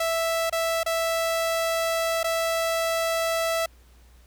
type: tone with dropouts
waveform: sawtooth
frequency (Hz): 659.3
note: E5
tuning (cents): 0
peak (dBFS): -19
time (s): 0-3.66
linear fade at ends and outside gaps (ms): 5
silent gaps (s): 0.498-0.525 / 0.833-0.861 / 2.232-2.242
effects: added 60 Hz sine -51 dBFS peak until 4.26 s + pink hiss -60 dBFS RMS until 4.26 s